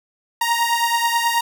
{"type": "beating tone pair", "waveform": "sawtooth", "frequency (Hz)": [932.3, 941.6], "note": ["A#5", "A#5"], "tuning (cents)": [0, 17], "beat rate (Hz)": 9.3, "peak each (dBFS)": [-15, -18], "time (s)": [0.41, 1.41], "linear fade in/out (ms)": 5, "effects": []}